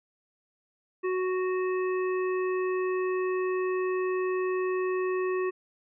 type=harmonic tone; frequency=370 Hz; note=F#4; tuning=in tune; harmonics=1 / 3 / 5 / 7; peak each=-26 / -36 / -40 / -43 dBFS; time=1.03-5.51 s; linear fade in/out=20 ms; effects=none